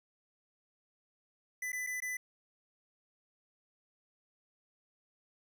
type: tone with dropouts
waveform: square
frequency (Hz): 2000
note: B6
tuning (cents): +21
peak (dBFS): -36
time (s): 1.62-2.17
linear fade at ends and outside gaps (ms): 5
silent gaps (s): 1.72-1.729 / 1.866-1.87 / 2.003-2.021
effects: none